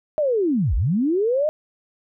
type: linear two-way sweep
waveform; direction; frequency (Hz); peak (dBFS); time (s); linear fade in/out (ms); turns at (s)
sine; down then up; 630 to 41.88 to 630; -17; 0.18-1.49; 0; 0.75
effects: none